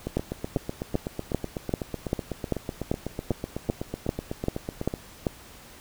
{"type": "two click trains", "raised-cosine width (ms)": 2, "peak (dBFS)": [-10, -16], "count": [14, 40], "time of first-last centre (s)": [[0.17, 5.268], [0.07, 4.939]], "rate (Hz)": [2.55, 8.01], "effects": ["pink hiss -48 dBFS RMS until 5.8 s"]}